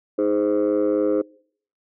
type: chord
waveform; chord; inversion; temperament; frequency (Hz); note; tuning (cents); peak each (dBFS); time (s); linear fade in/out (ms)
sine; Ab major; second; just; 311.5 / 415.3 / 519.1; Eb4 / Ab4 / C5; +2 / 0 / -14; -20; 0.18-1.22; 10
effects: noise-tail reverb RT60 0.6 s tail -26 dB re dry + tanh soft clip ceiling -13 dBFS